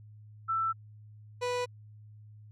sine / 30% pulse tone pair in turn, 1330 / 492.6 Hz, E6 / B4, +15 / -5 cents, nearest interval octave + perfect fourth, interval 1720 cents, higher first, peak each -27 dBFS, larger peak neither, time 0.48-0.73 / 1.41-1.66 s, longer neither, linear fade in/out 20 ms, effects added 106 Hz sine -49 dBFS peak until 2.51 s + low-pass 7000 Hz 12 dB/octave

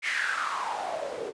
white noise with band-pass filter sweep, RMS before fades -31 dBFS, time 0.02-1.33 s, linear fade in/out 50 ms, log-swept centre 2200 to 400 Hz, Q 6.6, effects resampled to 22050 Hz

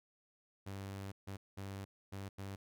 sawtooth tone bursts at uneven times, 98 Hz, G2, in tune, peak -39 dBFS, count 5, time 0.66-1.12 / 1.27-1.37 / 1.57-1.85 / 2.12-2.29 / 2.38-2.56 s, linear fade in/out 10 ms, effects none

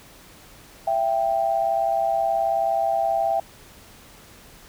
sine tone pair together, 667 / 785.8 Hz, E5 / G5, +20 / +4 cents, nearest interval minor third, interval 284 cents, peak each -22 dBFS, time 0.87-3.4 s, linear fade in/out 5 ms, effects pink hiss -48 dBFS RMS until 4.68 s

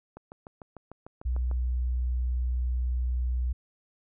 click train, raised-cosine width 1 ms, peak -29 dBFS, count 10, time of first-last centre 0.17-1.513 s, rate 6.7 Hz
sine tone, 61.8 Hz, B1, 2 cents sharp, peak -25 dBFS, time 1.25-3.53 s, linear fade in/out 10 ms
effects none

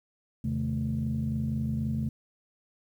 sine tone cluster, 82.5 / 133.5 / 157.4 / 219.7 Hz, E2 / C3 / D#3 / A3, +2 / +35 / +20 / -2 cents, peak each -34 / -30 / -38 / -30 dBFS, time 0.44-2.09 s, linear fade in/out 5 ms, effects tanh soft clip ceiling -20 dBFS + 10-bit

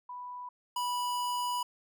sine / square tone pair in turn, 987.8 / 981.5 Hz, B5 / B5, 0 / -11 cents, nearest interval unison, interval 11 cents, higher first, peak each -39 / -31 dBFS, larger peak second, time 0.09-0.49 / 0.76-1.63 s, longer second, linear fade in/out 5 ms, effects none

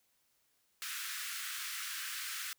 pink high-pass noise, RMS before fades -41 dBFS, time 0.82-2.53 s, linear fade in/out 0 ms, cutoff 1300 Hz, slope 48 dB/octave, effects white hiss -75 dBFS RMS until 2.58 s

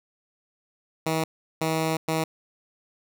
10% pulse tone bursts at uneven times, 160 Hz, D#3, 49 cents sharp, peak -15 dBFS, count 3, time 1.06-1.24 / 1.61-1.97 / 2.08-2.24 s, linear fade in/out 5 ms, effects none

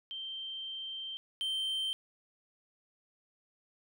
sine / triangle tone pair in turn, 3136 / 3124 Hz, G7 / G7, 0 / -7 cents, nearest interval unison, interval 7 cents, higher first, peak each -38 / -30 dBFS, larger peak second, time 0.11-1.17 / 1.41-1.93 s, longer first, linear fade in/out 0 ms, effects none

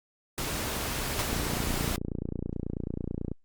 pink noise, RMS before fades -32 dBFS, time 0.38-1.96 s, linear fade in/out 0 ms
pink noise with exponential decay, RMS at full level -26 dBFS, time 1.19-1.35 s, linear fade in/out 1 ms, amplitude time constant 34 ms
click train, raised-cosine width 3 ms, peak -19 dBFS, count 59, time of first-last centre 1.33-3.316 s, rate 29.2 Hz
effects Opus 48 kbps

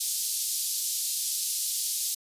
white band-pass noise, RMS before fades -30 dBFS, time 0-2.15 s, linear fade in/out 10 ms, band 4000 to 13000 Hz, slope 24 dB/octave, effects resampled to 32000 Hz

